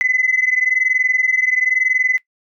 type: tone pair together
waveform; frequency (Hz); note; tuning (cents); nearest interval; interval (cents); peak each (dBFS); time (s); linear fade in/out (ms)
sine; 2015 / 2036; B6 / C7; +34 / -48; unison; 18; -16; 0.01-2.18; 0
effects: noise-tail reverb RT60 0.1 s tail -18 dB re dry + tanh soft clip ceiling -6 dBFS